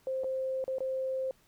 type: tone with dropouts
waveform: sine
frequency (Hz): 525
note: C5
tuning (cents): +6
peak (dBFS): -30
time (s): 0.07-1.31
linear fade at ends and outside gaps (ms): 1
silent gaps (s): 0.236-0.243 / 0.641-0.679 / 0.784-0.805
effects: pink hiss -66 dBFS RMS until 1.47 s